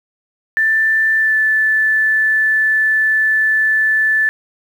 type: tone with pitch glide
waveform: sine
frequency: 1770 to 1749.7 Hz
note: A6 to A6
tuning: +10 to -10 cents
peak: -11 dBFS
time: 0.57-4.29 s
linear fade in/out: 0 ms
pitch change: -20 cents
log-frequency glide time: 1.18-1.36 s
effects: 7-bit

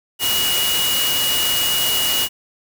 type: tone in noise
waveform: sine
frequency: 2900 Hz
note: F#7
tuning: 35 cents flat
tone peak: -19 dBFS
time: 0.19-2.29 s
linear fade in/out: 50 ms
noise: white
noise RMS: -21 dBFS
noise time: 0.19-2.29 s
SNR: -1 dB
effects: none

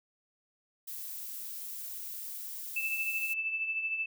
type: noise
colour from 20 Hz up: violet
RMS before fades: -41 dBFS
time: 0.87-3.34 s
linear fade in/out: 10 ms
type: tone with tremolo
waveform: sine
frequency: 2637 Hz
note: E7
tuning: in tune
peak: -28 dBFS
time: 2.76-4.06 s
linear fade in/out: 5 ms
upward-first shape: triangle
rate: 13 Hz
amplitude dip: 60%
effects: none

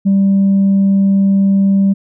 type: tone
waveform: sine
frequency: 196 Hz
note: G3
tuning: in tune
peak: -6 dBFS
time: 0.05-1.94 s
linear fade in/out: 20 ms
effects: tanh soft clip ceiling -6 dBFS

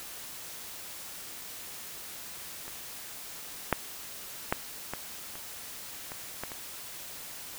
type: clicks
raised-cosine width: 0.5 ms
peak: -28 / -8 / -10 / -18 / -27 / -24 / -19 / -26 dBFS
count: 8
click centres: 2.68 / 3.727 / 4.525 / 4.936 / 5.355 / 6.119 / 6.436 / 6.518 s
effects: white hiss -43 dBFS RMS until 7.58 s

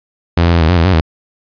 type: tone with pitch steps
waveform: sawtooth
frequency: 84.7 / 85.8 / 84.7 / 79.4 / 89.7 / 82.4 / 94 / 80.5 Hz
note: E2 / F2 / E2 / D#2 / F2 / E2 / F#2 / E2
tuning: +48 / -30 / +48 / +36 / +47 / 0 / +28 / -41 cents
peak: -4 dBFS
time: 0.37-1.01 s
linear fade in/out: 5 ms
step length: 80 ms
effects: resampled to 11025 Hz

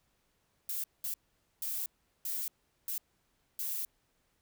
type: noise bursts at uneven times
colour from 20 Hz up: violet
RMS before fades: -36 dBFS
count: 6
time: 0.69-0.84 / 1.04-1.14 / 1.62-1.86 / 2.25-2.48 / 2.88-2.98 / 3.59-3.85 s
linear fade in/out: 2 ms
effects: pink hiss -75 dBFS RMS until 4.41 s

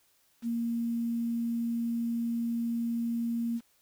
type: tone with quantisation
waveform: sine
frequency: 233.1 Hz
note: A#3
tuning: in tune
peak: -28 dBFS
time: 0.42-3.61 s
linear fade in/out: 50 ms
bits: 9
effects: white hiss -68 dBFS RMS until 3.81 s

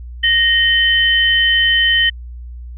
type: tone pair together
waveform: sine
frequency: 1863 / 3056 Hz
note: A#6 / G7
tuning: -2 / -45 cents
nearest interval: major sixth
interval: 857 cents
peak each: -13 dBFS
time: 0.23-2.1 s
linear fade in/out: 10 ms
effects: added 60 Hz sine -28 dBFS peak until 2.77 s

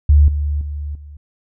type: tone with level steps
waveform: sine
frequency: 73.3 Hz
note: D2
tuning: 3 cents flat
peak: -6 / -16 / -22 / -33 dBFS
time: 0.09-1.17 s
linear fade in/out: 5 ms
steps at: 0.28 / 0.61 / 0.95 s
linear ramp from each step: 2 ms
effects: none

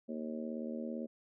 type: harmonic tone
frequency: 77.8 Hz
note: D#2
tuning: in tune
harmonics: 3 / 4 / 5 / 6 / 7 / 8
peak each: -39 / -47 / -47 / -52 / -45 / -52 dBFS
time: 0.08-1.07 s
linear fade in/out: 20 ms
effects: none

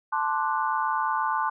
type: chord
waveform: sine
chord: D dominant seventh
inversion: second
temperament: equal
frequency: 880 / 1046.5 / 1174.7 / 1480 Hz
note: A5 / C6 / D6 / F#6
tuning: 0 / 0 / 0 / 0 cents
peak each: -27 / -28 / -30 / -32 dBFS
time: 0.12-1.5 s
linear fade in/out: 10 ms
effects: none

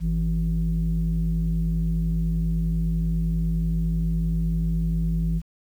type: tone pair together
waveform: sine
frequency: 51.58 / 164.81 Hz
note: G#1 / E3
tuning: -11 / 0 cents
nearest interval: octave + minor sixth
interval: 2011 cents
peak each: -22 dBFS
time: 0-5.42 s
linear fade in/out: 50 ms
effects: tanh soft clip ceiling -16 dBFS + 9-bit

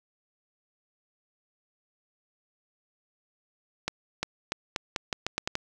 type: accelerating click train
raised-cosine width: 0.2 ms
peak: -11 dBFS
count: 10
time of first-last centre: 3.88-5.554 s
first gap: 350 ms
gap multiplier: 0.83
effects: none

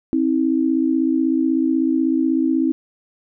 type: tone pair together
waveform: sine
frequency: 265.2 / 321.4 Hz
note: C4 / E4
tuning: +23 / -44 cents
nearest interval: minor third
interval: 333 cents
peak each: -18 dBFS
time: 0.13-2.72 s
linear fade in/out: 0 ms
effects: none

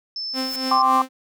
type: tone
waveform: sine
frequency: 5274 Hz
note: E8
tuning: in tune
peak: -26 dBFS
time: 0.16-0.82 s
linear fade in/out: 2 ms
type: noise with exponential growth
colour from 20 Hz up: white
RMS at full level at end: -32 dBFS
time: 0.29-0.56 s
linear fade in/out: 1 ms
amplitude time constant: 58 ms
type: tone with tremolo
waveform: sawtooth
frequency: 261.2 Hz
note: C4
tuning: 3 cents flat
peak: -19 dBFS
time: 0.33-1.09 s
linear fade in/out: 50 ms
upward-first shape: triangle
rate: 3.6 Hz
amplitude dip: 85%
type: chord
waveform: sine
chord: G suspended fourth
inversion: none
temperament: just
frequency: 784 / 1045.3 / 1176 Hz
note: G5 / C6 / D6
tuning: 0 / -2 / +2 cents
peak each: -20 / -17 / -19 dBFS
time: 0.71-1.02 s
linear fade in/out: 5 ms
effects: none

